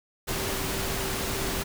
sine tone in noise, 387.5 Hz, G4, 20 cents flat, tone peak -37 dBFS, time 0.27-1.64 s, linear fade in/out 20 ms, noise pink, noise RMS -30 dBFS, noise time 0.27-1.64 s, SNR -10 dB, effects none

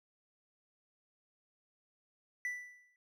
triangle tone with exponential decay, 1975.5 Hz, B6, in tune, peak -31 dBFS, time 2.45-2.96 s, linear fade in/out 1 ms, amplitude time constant 110 ms, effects none

